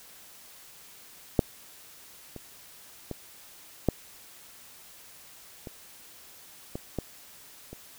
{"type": "clicks", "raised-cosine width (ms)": 2, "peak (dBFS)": [-6, -26, -20, -8, -25, -20, -16, -27], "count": 8, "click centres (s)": [1.392, 2.363, 3.113, 3.887, 5.672, 6.755, 6.987, 7.73], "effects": ["white hiss -51 dBFS RMS until 7.98 s"]}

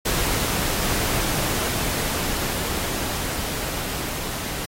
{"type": "noise with level ramp", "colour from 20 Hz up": "pink", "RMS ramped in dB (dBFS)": [-22, -30], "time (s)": [0.05, 4.66], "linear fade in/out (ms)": 10, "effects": ["AAC 48 kbps"]}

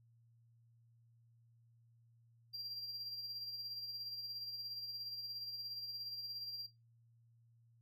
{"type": "tone with tremolo", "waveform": "triangle", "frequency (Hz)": 4745, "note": "D8", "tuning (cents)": 17, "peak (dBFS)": -40, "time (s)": [2.53, 6.67], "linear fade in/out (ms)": 20, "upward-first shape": "sine", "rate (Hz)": 17, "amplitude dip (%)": 40, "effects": ["noise-tail reverb RT60 0.2 s tail -17 dB re dry", "added 116 Hz sine -66 dBFS peak until 7.81 s"]}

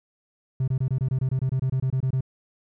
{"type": "tone bursts", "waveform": "triangle", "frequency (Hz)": 130.81, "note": "C3", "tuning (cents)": 0, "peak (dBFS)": -18, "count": 16, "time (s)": [0.6, 2.208], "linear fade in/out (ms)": 5, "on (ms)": 78, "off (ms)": 24, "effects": ["tanh soft clip ceiling -15 dBFS"]}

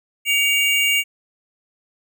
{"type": "tone pair together", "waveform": "square", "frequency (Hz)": [2263, 2803], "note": ["C#7", "F7"], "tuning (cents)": [35, 6], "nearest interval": "major third", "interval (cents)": 371, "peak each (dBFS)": [-19, -19], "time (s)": [0.25, 1.04], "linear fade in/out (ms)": 50, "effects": []}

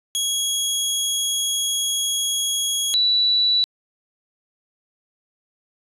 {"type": "tone pair in turn", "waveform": ["20% pulse", "sine"], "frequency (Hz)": [3318, 3946], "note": ["G#7", "B7"], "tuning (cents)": [-2, -2], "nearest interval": "minor third", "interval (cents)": 300, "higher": "second", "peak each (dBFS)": -15, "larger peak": "neither", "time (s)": [[0.15, 2.94], [2.94, 3.64]], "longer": "first", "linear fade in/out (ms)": 0, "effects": ["resampled to 32000 Hz"]}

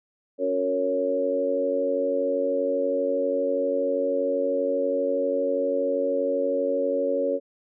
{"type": "harmonic tone with a mistuned harmonic", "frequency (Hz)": 92.5, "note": "F#2", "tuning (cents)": 0, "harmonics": [3, 4, 5, 6], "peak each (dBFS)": [-30, -33, -27, -24], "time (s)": [0.38, 7.4], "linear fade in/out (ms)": 50, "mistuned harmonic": 4, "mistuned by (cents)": -21, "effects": []}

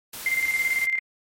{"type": "noise", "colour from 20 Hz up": "white", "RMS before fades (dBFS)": -36, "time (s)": [0.13, 0.86], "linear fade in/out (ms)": 5}
{"type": "tone with tremolo", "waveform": "sine", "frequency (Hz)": 2093, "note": "C7", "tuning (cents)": 0, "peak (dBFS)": -19, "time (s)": [0.26, 0.99], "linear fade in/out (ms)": 2, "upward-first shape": "square", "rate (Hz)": 18, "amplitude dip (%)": 55}
{"effects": ["MP3 64 kbps"]}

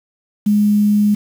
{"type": "tone with quantisation", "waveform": "sine", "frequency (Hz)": 207.7, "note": "G#3", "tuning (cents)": 0, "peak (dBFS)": -10, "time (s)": [0.46, 1.15], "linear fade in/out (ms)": 10, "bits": 6, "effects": []}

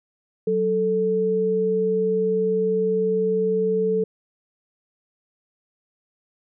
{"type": "tone pair together", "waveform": "sine", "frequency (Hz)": [186.12, 440], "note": ["F#3", "A4"], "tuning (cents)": [10, 0], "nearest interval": "octave + minor third", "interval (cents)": 1490, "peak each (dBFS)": [-26, -19], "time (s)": [0.47, 4.04], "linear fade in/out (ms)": 5, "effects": []}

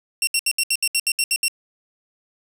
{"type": "tone bursts", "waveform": "15% pulse", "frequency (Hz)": 2733, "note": "F7", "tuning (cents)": -38, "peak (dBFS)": -10, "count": 11, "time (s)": [0.22, 1.482], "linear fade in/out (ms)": 2, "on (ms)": 52, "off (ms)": 69, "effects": ["7-bit"]}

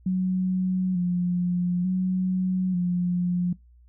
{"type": "tone with vibrato", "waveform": "sine", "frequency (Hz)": 181.3, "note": "F#3", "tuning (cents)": -35, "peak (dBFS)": -21, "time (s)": [0.06, 3.53], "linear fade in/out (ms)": 5, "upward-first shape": "square", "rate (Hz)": 0.56, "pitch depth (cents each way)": 37, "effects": ["noise-tail reverb RT60 0.2 s tail -23 dB re dry", "added 60 Hz sine -51 dBFS peak until 3.88 s"]}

